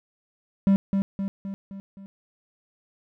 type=tone with echo; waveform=triangle; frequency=196 Hz; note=G3; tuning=in tune; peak=-13 dBFS; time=0.67-0.76 s; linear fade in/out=0 ms; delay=260 ms; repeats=5; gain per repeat=-5 dB; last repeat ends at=2.06 s; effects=none